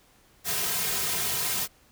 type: noise with comb filter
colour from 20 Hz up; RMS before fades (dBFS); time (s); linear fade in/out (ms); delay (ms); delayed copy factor
white; -28; 0.44-1.68; 50; 3.5; -0.9
effects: pink hiss -60 dBFS RMS until 1.91 s